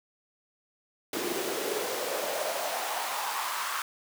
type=noise with high-pass filter sweep; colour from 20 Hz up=pink; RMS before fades=-32 dBFS; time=1.13-3.82 s; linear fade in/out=2 ms; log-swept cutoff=310 to 1200 Hz; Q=3.4; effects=none